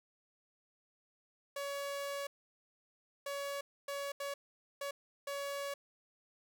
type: tone bursts at uneven times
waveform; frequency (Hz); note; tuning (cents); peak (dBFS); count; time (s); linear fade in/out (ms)
sawtooth; 563; C#5; +27; -34; 6; 1.56-2.27 / 3.26-3.61 / 3.88-4.12 / 4.2-4.34 / 4.81-4.91 / 5.27-5.74; 5
effects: none